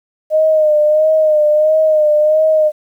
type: tone with vibrato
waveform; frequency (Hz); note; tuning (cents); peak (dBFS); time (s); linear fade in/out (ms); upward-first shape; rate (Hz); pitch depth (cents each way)
sine; 615; D#5; -20; -8; 0.3-2.72; 50; sine; 1.5; 42
effects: 8-bit